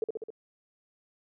sine tone with echo, 441.9 Hz, A4, 7 cents sharp, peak -25 dBFS, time 0.02-0.04 s, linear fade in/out 2 ms, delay 66 ms, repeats 4, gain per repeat -3 dB, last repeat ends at 0.304 s, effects none

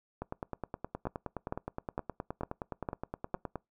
two click trains, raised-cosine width 1 ms, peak -22 / -19 dBFS, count 33 / 6, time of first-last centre 0.22-3.557 / 1.07-3.343 s, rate 9.59 / 2.2 Hz, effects noise-tail reverb RT60 0.2 s tail -24 dB re dry

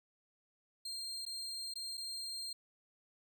35% pulse tone with dropouts, 4192 Hz, C8, 2 cents sharp, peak -39 dBFS, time 0.85-2.53 s, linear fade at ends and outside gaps 5 ms, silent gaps 1.253-1.263 / 1.739-1.756 / 1.972-1.976 s, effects none

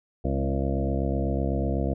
harmonic tone with a mistuned harmonic, 68 Hz, C#2, 33 cents flat, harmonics 1 / 2 / 3 / 4 / 5 / 7 / 8 / 9 / 10, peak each -27 / -30 / -32 / -33 / -34 / -35 / -36 / -37 / -37 dBFS, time 0.24-1.94 s, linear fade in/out 10 ms, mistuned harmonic 4, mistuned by -16 cents, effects none

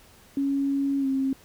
sine tone with pitch glide, 277.2 to 268.1 Hz, C#4 to C4, 0 to +42 cents, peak -22 dBFS, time 0.37-1.33 s, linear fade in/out 2 ms, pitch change -58 cents, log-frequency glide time 0.99-1.07 s, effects pink hiss -54 dBFS RMS until 1.44 s

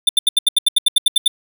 square tone bursts, 3562 Hz, A7, 21 cents sharp, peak -9 dBFS, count 13, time 0.07-1.279 s, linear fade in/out 5 ms, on 21 ms, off 78 ms, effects none

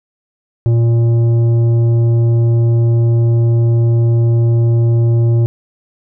sine tone with tanh clipping, 116.54 Hz, A#2, in tune, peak -10 dBFS, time 0.66-5.46 s, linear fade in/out 0 ms, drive 9 dB, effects none

